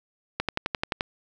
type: click train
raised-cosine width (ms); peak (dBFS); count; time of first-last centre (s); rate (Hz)
0.3; -9; 8; 0.4-1.009; 11.5
effects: none